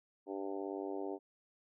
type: harmonic tone with a mistuned harmonic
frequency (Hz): 98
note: G2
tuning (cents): 0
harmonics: 3 / 4 / 5 / 6 / 7 / 8 / 9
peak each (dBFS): -43 / -41 / -47 / -49 / -49 / -51 / -53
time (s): 0.26-1.19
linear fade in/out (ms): 50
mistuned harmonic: 9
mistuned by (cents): +21
effects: none